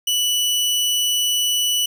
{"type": "tone", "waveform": "sawtooth", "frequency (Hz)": 2960, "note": "F#7", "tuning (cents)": 0, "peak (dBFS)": -14, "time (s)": [0.07, 1.86], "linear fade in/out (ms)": 5, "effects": []}